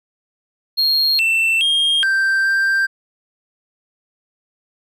triangle tone with pitch steps, 4250 / 2677 / 3228 / 1568 / 1577 Hz, C8 / E7 / G#7 / G6 / G6, +26 / +26 / -50 / 0 / +10 cents, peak -12 dBFS, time 0.77-2.87 s, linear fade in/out 20 ms, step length 420 ms, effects none

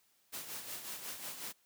white noise with tremolo, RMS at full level -42 dBFS, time 0.32-1.53 s, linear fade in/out 20 ms, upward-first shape sine, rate 5.5 Hz, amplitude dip 55%, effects white hiss -72 dBFS RMS until 1.65 s + high-pass 100 Hz 12 dB/octave

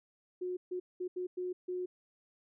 sine tone bursts at uneven times, 362.9 Hz, F#4, 34 cents flat, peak -34 dBFS, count 6, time 0.41-0.57 / 0.71-0.8 / 1-1.08 / 1.16-1.27 / 1.37-1.53 / 1.68-1.86 s, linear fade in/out 10 ms, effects none

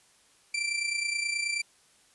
sawtooth tone with amplitude modulation, 2349 Hz, D7, in tune, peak -22 dBFS, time 0.54-1.62 s, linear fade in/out 5 ms, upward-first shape sine, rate 29.4 Hz, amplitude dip 60%, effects white hiss -62 dBFS RMS until 2.14 s + resampled to 24000 Hz

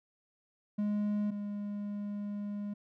triangle tone pair in turn, 207.7 / 205.1 Hz, G#3 / G#3, 0 / -21 cents, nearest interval unison, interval 21 cents, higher first, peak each -27 / -33 dBFS, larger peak first, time 0.78-1.31 / 1.31-2.74 s, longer second, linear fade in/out 10 ms, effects none

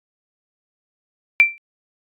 sine tone with exponential decay, 2349 Hz, D7, in tune, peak -4 dBFS, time 1.4-1.58 s, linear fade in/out 0 ms, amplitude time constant 37 ms, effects AAC 64 kbps

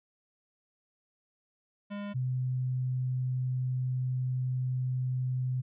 square / sine tone pair in turn, 203.5 / 127.72 Hz, G#3 / C3, -35 / -41 cents, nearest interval minor sixth, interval 806 cents, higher first, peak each -36 / -28 dBFS, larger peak second, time 1.9-2.14 / 2.14-5.62 s, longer second, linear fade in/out 20 ms, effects resampled to 8000 Hz

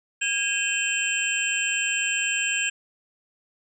sine tone cluster, 1628 / 2522 / 2712 / 3104 / 7620 Hz, G#6 / D#7 / E7 / G7 / A#8, -35 / +23 / +49 / -18 / +37 cents, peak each -29 dBFS, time 0.21-2.7 s, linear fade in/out 10 ms, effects none

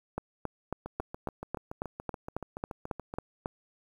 two click trains, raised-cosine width 1 ms, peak -24 / -18 dBFS, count 17 / 13, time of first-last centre 0.86-3.139 / 0.18-3.459 s, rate 7.02 / 3.66 Hz, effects 9-bit

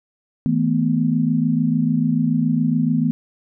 sine chord, E suspended fourth, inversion none, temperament equal with one note detuned, 160.58 / 220 / 246.9 Hz, E3 / A3 / B3, -45 / 0 / 0 cents, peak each -20 / -21 / -19 dBFS, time 0.46-3.11 s, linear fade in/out 0 ms, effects none

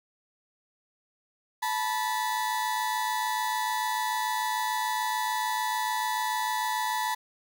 35% pulse tone pair together, 872.2 / 979 Hz, A5 / B5, -15 / -15 cents, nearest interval major second, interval 200 cents, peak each -28 dBFS, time 1.62-7.15 s, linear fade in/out 10 ms, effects none

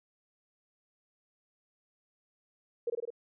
sine tone with echo, 471.3 Hz, A#4, 19 cents sharp, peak -28 dBFS, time 2.87-2.9 s, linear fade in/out 5 ms, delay 51 ms, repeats 4, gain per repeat -2 dB, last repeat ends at 3.104 s, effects none

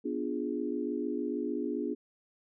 sine chord, B diminished seventh, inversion none, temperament equal, 246.9 / 293.7 / 349.2 / 415.3 Hz, B3 / D4 / F4 / Ab4, 0 / 0 / 0 / 0 cents, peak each -36 / -35 / -37 / -37 dBFS, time 0.04-1.95 s, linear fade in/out 20 ms, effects none

